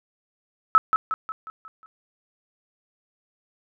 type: tone with echo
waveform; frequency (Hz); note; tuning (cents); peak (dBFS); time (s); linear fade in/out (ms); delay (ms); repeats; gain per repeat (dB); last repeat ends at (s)
sine; 1300; E6; -24; -10; 0.75-0.78; 0; 180; 6; -6; 1.86
effects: none